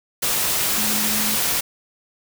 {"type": "tone in noise", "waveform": "sine", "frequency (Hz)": 213.4, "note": "G#3", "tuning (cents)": 47, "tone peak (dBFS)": -28, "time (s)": [0.77, 1.36], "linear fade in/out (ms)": 10, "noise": "white", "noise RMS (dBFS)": -21, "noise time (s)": [0.22, 1.61], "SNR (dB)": -10, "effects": []}